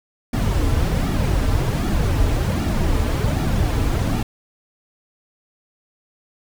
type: noise with flanger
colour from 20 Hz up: brown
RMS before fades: -19 dBFS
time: 0.33-4.23 s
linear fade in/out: 5 ms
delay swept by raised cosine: 1.9 to 5.6 ms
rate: 1.3 Hz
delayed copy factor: -0.65
effects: none